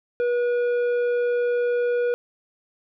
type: tone with tanh clipping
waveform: sine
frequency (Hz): 483.9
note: B4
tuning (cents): -35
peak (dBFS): -21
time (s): 0.2-2.14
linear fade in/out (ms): 0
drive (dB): 8
effects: none